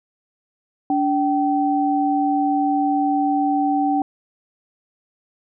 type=tone pair together; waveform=sine; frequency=288.9 / 771.3 Hz; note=D4 / G5; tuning=-28 / -28 cents; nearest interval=octave + perfect fourth; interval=1700 cents; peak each=-19 dBFS; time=0.9-4.02 s; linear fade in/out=2 ms; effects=none